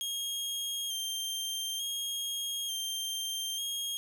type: tone with vibrato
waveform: sawtooth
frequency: 3210 Hz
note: G7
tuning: 40 cents sharp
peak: -30 dBFS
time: 0.01-3.97 s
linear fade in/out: 0 ms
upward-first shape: square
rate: 0.56 Hz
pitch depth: 26 cents each way
effects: none